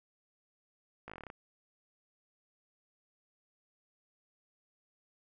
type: slowing click train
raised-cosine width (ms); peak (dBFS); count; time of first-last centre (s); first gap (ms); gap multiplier
0.5; -30; 10; 1.08-1.301; 17; 1.09
effects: none